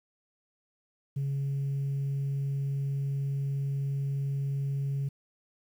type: tone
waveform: sine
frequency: 138.59 Hz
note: C#3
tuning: in tune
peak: -26 dBFS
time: 1.16-5.09 s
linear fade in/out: 10 ms
effects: tanh soft clip ceiling -26 dBFS + 10-bit